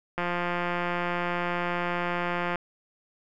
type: click train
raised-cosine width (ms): 0.5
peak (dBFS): -14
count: 417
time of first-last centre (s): 0.18-2.557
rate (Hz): 175
effects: none